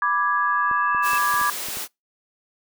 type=chord; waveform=sine; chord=G# diminished; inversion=first; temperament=equal; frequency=987.8 / 1174.7 / 1661.2 Hz; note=B5 / D6 / G#6; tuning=0 / 0 / 0 cents; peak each=-26 / -21 / -23 dBFS; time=0.02-1.5 s; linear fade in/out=2 ms
type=tone with exponential growth; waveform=sine; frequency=2637 Hz; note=E7; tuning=in tune; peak=-26 dBFS; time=0.35-1.18 s; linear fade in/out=5 ms; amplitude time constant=180 ms
type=clicks; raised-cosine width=2 ms; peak=-26 dBFS; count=7; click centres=0.713 / 0.948 / 1.133 / 1.341 / 1.414 / 1.686 / 1.771 s
type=high-pass noise; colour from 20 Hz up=white; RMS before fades=-30 dBFS; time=1.02-1.88 s; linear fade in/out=50 ms; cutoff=280 Hz; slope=12 dB/octave
effects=noise-tail reverb RT60 0.2 s tail -26 dB re dry